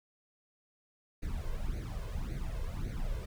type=noise with flanger; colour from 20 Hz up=brown; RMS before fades=-36 dBFS; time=1.22-3.26 s; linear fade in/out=10 ms; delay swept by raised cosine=0.47 to 1.97 ms; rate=1.8 Hz; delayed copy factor=+0.8; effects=none